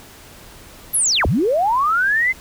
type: linear two-way sweep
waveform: sine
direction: down then up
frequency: 11840 to 44.45 to 2099 Hz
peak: -14 dBFS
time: 0.93-2.33 s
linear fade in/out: 20 ms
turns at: 1.26 s
effects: pink hiss -42 dBFS RMS until 2.4 s